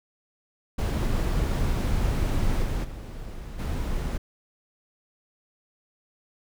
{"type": "noise with level steps", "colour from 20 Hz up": "brown", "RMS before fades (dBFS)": [-24, -27, -37, -28], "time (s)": [0.78, 4.18], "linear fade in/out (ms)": 10, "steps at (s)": [2.62, 2.83, 3.58], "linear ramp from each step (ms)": 20, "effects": []}